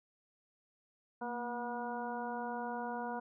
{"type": "harmonic tone with a mistuned harmonic", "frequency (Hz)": 241.3, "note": "B3", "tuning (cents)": -40, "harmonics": [1, 2, 3, 4, 5, 6], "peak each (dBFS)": [-43, -44, -42, -42, -54, -47], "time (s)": [1.21, 3.2], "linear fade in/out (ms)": 10, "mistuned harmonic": 1, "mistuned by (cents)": -49, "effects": []}